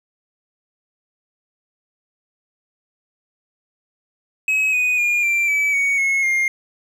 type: tone with pitch steps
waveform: triangle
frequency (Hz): 2555 / 2488 / 2423 / 2359 / 2297 / 2237 / 2178 / 2121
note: D#7 / D#7 / D#7 / D7 / D7 / C#7 / C#7 / C7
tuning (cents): +45 / -1 / -47 / +7 / -39 / +15 / -31 / +23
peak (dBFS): -14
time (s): 4.48-6.48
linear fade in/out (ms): 2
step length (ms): 250
effects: none